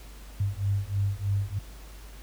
sine beating tone pair, 98 / 101.2 Hz, G2 / G#2, 0 / -44 cents, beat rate 3.2 Hz, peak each -28 dBFS, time 0.4-1.59 s, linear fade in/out 5 ms, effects added 50 Hz sine -43 dBFS peak until 2.22 s + pink hiss -51 dBFS RMS until 2.22 s

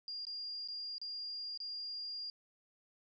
sine tone with dropouts, 4812 Hz, D8, 41 cents sharp, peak -40 dBFS, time 0.08-2.3 s, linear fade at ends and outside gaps 1 ms, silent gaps 0.252-0.268 / 0.676-0.685 / 0.982-1.015 / 1.575-1.602 s, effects none

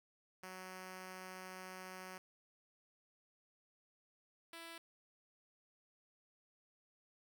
5% pulse tone pair in turn, 185.8 / 332.5 Hz, F#3 / E4, +7 / +15 cents, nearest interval minor seventh, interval 1008 cents, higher second, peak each -37 / -38 dBFS, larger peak first, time 0.43-2.18 / 4.53-4.78 s, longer first, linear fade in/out 2 ms, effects none

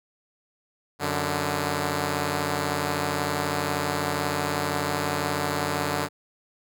5% pulse tone pair together, 92.5 / 146.83 Hz, F#2 / D3, 0 / 0 cents, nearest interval minor sixth, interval 800 cents, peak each -18 / -15 dBFS, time 0.99-6.09 s, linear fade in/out 50 ms, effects none

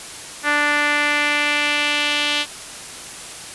sawtooth tone with band-pass filter sweep, 293.7 Hz, D4, in tune, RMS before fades -19 dBFS, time 0.43-2.46 s, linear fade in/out 50 ms, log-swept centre 1700 to 3200 Hz, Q 2.4, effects white hiss -34 dBFS RMS until 3.54 s + resampled to 24000 Hz

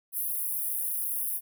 pink high-pass noise, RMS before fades -31 dBFS, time 0.12-1.41 s, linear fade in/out 50 ms, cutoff 9900 Hz, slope 96 dB/octave, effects none

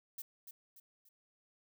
violet noise with echo, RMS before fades -44 dBFS, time 0.18-0.22 s, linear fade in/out 5 ms, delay 290 ms, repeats 3, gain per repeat -7 dB, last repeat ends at 1.09 s, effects none

